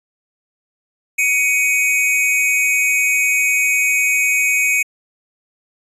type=tone pair together; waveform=square; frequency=2244 / 2512 Hz; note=C#7 / D#7; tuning=+21 / +16 cents; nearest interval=major second; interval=195 cents; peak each=-17 dBFS; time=1.18-4.83 s; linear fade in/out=10 ms; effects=resampled to 32000 Hz